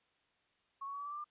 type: tone with pitch steps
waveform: sine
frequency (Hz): 1100 / 1115.4 / 1130.9 / 1146.7 / 1162.7 / 1179 / 1195.4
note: C#6 / C#6 / C#6 / D6 / D6 / D6 / D6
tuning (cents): -14 / +10 / +34 / -42 / -18 / +6 / +30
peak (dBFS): -40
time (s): 0.81-1.244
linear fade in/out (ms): 10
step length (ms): 62
effects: white hiss -75 dBFS RMS until 1.3 s + resampled to 8000 Hz